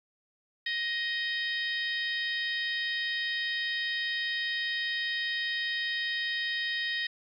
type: harmonic tone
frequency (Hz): 625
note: D#5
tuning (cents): +8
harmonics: 3 / 4 / 5 / 6 / 7 / 8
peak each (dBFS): -31 / -44 / -38 / -36 / -47 / -43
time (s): 0.66-7.07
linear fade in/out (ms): 5
effects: 11-bit